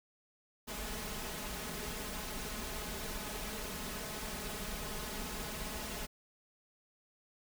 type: noise with comb filter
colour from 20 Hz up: pink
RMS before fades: -41 dBFS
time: 0.67-6.07 s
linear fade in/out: 20 ms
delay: 4.7 ms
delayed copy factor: +0.7
effects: none